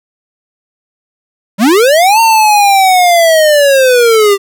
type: linear two-way sweep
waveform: square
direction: up then down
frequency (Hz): 180.8 to 917 to 389.6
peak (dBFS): -5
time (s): 1.58-4.38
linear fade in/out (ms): 50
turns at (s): 2.2
effects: none